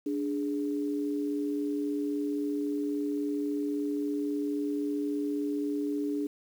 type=tone pair together; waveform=sine; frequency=291.6 / 415.3 Hz; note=D4 / G#4; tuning=-12 / 0 cents; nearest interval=tritone; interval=612 cents; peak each=-29 / -35 dBFS; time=0.06-6.27 s; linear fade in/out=5 ms; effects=9-bit